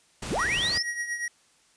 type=noise; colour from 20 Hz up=pink; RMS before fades=-35 dBFS; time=0.22-0.78 s; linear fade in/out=5 ms
type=linear sweep; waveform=sine; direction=up; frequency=47.35 to 5530 Hz; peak=-25 dBFS; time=0.3-0.83 s; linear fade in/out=10 ms
type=tone with tremolo; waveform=square; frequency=1900 Hz; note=A#6; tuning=33 cents sharp; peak=-27 dBFS; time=0.39-1.28 s; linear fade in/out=2 ms; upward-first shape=triangle; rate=8.5 Hz; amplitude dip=70%
effects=white hiss -62 dBFS RMS until 1.76 s + resampled to 22050 Hz